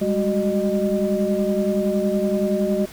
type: tone cluster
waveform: sine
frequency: 197 / 207.7 / 373.7 / 610 Hz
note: G3 / G#3 / F#4 / D#5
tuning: +9 / 0 / +17 / -34 cents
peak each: -23 dBFS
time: 0.01-2.86 s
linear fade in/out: 10 ms
effects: tanh soft clip ceiling -9 dBFS + pink hiss -41 dBFS RMS until 2.92 s